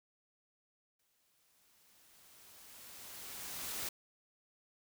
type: noise with exponential growth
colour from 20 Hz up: white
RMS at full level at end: -39 dBFS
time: 0.99-3.89 s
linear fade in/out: 5 ms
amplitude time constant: 630 ms
effects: none